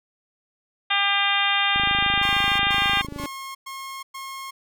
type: harmonic tone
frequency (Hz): 400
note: G4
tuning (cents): +35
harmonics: 2 / 3 / 4 / 5 / 6 / 7 / 8 / 9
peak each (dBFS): -27 / -27 / -27 / -27 / -27 / -27 / -27 / -27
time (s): 0.9-3.02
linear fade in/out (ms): 10
type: click train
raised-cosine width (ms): 3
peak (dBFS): -20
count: 40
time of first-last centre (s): 1.76-3.237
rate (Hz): 26.4
type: tone bursts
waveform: sawtooth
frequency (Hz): 1078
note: C#6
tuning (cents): -49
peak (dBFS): -29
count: 5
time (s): 2.22-4.51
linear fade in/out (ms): 10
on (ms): 370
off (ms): 110
type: tone with exponential growth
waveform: sawtooth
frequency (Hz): 287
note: D4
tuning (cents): -40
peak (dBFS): -23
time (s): 2.89-3.26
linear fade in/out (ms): 0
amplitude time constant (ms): 80
effects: none